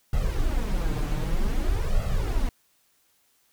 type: noise with flanger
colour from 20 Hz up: brown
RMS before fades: -24 dBFS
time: 0.13-2.49 s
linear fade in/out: 2 ms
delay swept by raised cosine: 1.5 to 6.8 ms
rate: 0.53 Hz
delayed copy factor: +0.8
effects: white hiss -66 dBFS RMS until 3.52 s